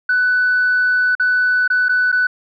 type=tone with dropouts; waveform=sine; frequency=1493 Hz; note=F#6; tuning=15 cents sharp; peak=-11 dBFS; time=0.09-2.27 s; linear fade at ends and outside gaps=5 ms; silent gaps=1.152-1.197 / 1.678-1.701 / 1.885-1.892 / 2.118-2.125 s; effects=tanh soft clip ceiling -9 dBFS

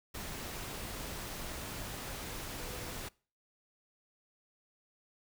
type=tone in noise; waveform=sine; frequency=493.9 Hz; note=B4; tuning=in tune; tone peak=-50 dBFS; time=2.6-2.91 s; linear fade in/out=10 ms; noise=pink; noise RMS=-42 dBFS; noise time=0.14-3.09 s; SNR=-11 dB; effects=noise-tail reverb RT60 0.4 s tail -24 dB re dry

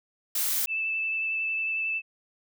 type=noise; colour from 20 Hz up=blue; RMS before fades=-27 dBFS; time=0.35-0.66 s; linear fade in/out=5 ms
type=tone with vibrato; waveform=sine; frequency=2637 Hz; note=E7; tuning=in tune; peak=-26 dBFS; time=0.67-2.02 s; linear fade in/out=50 ms; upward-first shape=sine; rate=11 Hz; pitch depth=11 cents each way
effects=none

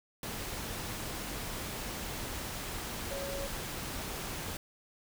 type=tone in noise; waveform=sine; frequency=554.4 Hz; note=C#5; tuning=in tune; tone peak=-38 dBFS; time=3.11-3.47 s; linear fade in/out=2 ms; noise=pink; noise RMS=-39 dBFS; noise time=0.23-4.57 s; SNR=-2 dB; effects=none

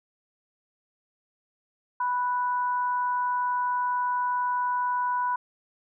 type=tone pair together; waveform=sine; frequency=987.8 / 1480 Hz; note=B5 / F#6; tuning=0 / 0 cents; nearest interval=perfect fifth; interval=700 cents; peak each=-24 / -34 dBFS; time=2-5.36 s; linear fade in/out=5 ms; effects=none

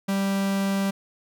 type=tone; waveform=45% pulse; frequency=196 Hz; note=G3; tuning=in tune; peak=-22 dBFS; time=0.08-0.91 s; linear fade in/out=10 ms; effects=none

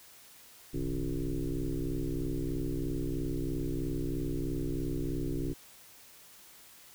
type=tone with frequency modulation; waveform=sine; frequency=146.3 Hz; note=D3; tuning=6 cents flat; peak=-30 dBFS; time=0.73-5.54 s; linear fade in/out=20 ms; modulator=63.1 Hz; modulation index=3.7; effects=white hiss -55 dBFS RMS until 6.94 s

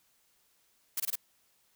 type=noise bursts; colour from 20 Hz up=blue; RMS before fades=-32 dBFS; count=4; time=0.97-1.156 s; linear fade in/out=5 ms; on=30 ms; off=22 ms; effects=white hiss -70 dBFS RMS until 1.75 s

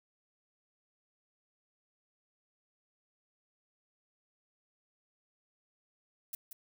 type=noise with echo; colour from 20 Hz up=violet; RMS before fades=-40 dBFS; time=6.33-6.35 s; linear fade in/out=2 ms; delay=180 ms; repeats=1; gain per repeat=-7 dB; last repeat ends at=6.53 s; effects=none

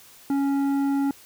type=tone with tanh clipping; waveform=sine; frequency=277.8 Hz; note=C#4; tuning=4 cents sharp; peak=-22 dBFS; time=0.3-1.11 s; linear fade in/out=2 ms; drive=10 dB; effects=white hiss -50 dBFS RMS until 1.25 s

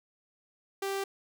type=tone; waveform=sawtooth; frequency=392 Hz; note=G4; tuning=in tune; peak=-27 dBFS; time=0.82-1.04 s; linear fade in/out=5 ms; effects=none

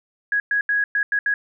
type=tone bursts at uneven times; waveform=sine; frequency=1661.2 Hz; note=G#6; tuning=in tune; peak=-17 dBFS; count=6; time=0.32-0.4 / 0.51-0.61 / 0.69-0.84 / 0.95-1.03 / 1.12-1.19 / 1.26-1.34 s; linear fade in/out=2 ms; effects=none

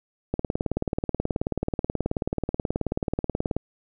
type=click train; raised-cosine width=2 ms; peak=-11 dBFS; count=61; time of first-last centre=0.34-3.566 s; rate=18.6 Hz; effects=none

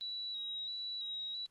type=tone with vibrato; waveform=sine; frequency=3880 Hz; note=B7; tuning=31 cents flat; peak=-38 dBFS; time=0.01-1.46 s; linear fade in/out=0 ms; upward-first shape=square; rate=1.5 Hz; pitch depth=25 cents each way; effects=pink hiss -75 dBFS RMS until 1.5 s + Opus 24 kbps

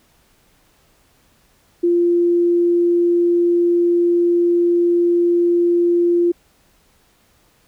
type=tone; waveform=sine; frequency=346.4 Hz; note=F4; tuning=14 cents flat; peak=-12 dBFS; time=1.83-6.32 s; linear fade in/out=10 ms; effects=pink hiss -57 dBFS RMS until 7.67 s

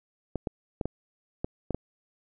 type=clicks; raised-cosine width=2 ms; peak=-16 dBFS; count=7; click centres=0.357 / 0.472 / 0.812 / 0.856 / 1.445 / 1.707 / 1.746 s; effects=none

